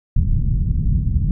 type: low-pass noise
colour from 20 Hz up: pink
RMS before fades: -17 dBFS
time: 0.16-1.31 s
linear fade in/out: 2 ms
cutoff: 160 Hz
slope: 24 dB/octave
effects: none